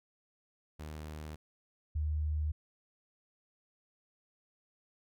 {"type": "tone pair in turn", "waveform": ["sawtooth", "sine"], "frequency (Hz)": [76.7, 76.21], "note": ["D#2", "D#2"], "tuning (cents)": [-24, -35], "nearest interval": "unison", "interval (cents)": 11, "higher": "first", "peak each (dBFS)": [-38, -30], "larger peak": "second", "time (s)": [[0.79, 1.36], [1.95, 2.52]], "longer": "neither", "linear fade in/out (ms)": 10, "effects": []}